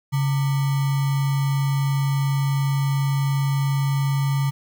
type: tone with sample-and-hold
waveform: sine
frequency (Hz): 138.59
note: C#3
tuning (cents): 0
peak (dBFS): -18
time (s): 0.12-4.51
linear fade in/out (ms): 20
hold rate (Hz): 1050
effects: none